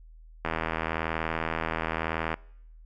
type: click train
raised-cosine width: 0.5 ms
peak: -13 dBFS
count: 154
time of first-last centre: 0.45-2.341 s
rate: 80.9 Hz
effects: noise-tail reverb RT60 0.8 s tail -25 dB re dry + added 40 Hz sine -47 dBFS peak until 2.85 s